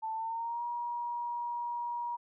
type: tone with pitch glide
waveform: sine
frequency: 885 to 954 Hz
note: A5 to A#5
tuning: +10 to +40 cents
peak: -33 dBFS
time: 0.02-2.17 s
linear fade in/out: 20 ms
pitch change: +130 cents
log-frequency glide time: 0.13-0.64 s
effects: none